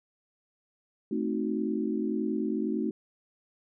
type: chord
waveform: sine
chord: A diminished seventh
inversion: none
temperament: equal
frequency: 220 / 261.6 / 311.1 / 370 Hz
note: A3 / C4 / Eb4 / Gb4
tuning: 0 / 0 / 0 / 0 cents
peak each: -31 / -34 / -32 / -34 dBFS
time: 1.11-2.91 s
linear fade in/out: 5 ms
effects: none